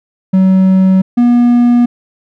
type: tone pair in turn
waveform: triangle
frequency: 188.8 / 241 Hz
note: F#3 / B3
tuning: +35 / -42 cents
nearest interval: major third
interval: 423 cents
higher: second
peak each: -3 dBFS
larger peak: neither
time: 0.33-1.02 / 1.17-1.86 s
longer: neither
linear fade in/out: 10 ms
effects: none